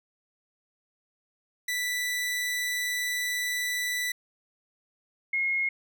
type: tone pair in turn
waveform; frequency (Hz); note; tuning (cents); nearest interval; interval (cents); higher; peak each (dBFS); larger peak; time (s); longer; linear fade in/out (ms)
sawtooth / sine; 1975.5 / 2156; B6 / C#7; 0 / -49; major second; 151; second; -24; neither; 1.68-4.12 / 5.33-5.69; first; 5
effects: none